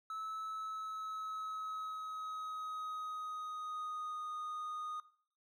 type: tone with pitch glide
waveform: triangle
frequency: 1302 to 1235.3 Hz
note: E6 to D#6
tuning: -22 to -13 cents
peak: -38 dBFS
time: 0.1-5 s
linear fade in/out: 2 ms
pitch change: -91 cents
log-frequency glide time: 0.45-4.32 s
effects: noise-tail reverb RT60 0.5 s tail -17 dB re dry